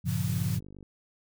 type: chord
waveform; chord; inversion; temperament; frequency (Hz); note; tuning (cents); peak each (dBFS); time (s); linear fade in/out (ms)
sine; G half-diminished seventh; none; equal with one note detuned; 98 / 116.54 / 140.36 / 174.61; G2 / Bb2 / Db3 / F3; 0 / 0 / +22 / 0; -32; 0.04-0.6; 20
type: high-pass noise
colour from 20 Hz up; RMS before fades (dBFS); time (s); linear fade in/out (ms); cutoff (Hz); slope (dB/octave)
white; -42; 0.05-0.6; 50; 550; 12
type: click train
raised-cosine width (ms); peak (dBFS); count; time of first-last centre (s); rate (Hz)
3; -35; 28; 0.28-0.828; 49.3
effects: none